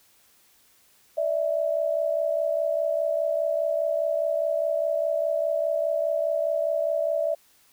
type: tone pair together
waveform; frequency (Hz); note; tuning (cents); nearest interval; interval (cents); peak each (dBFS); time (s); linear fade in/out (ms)
sine; 587.3 / 652.2; D5 / E5; 0 / -19; major second; 181; -25; 1.17-7.35; 10
effects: white hiss -60 dBFS RMS until 7.72 s